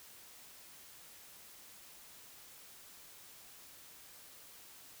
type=silence; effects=white hiss -56 dBFS RMS until 5 s